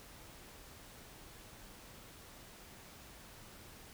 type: silence
effects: pink hiss -55 dBFS RMS until 3.93 s